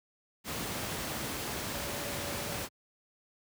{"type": "tone in noise", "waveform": "sine", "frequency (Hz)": 572, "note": "D5", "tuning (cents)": -46, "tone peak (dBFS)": -44, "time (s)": [1.71, 2.64], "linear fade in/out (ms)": 50, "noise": "pink", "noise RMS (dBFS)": -36, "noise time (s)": [0.44, 2.69], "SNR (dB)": -11, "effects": ["high-pass 80 Hz 12 dB/octave"]}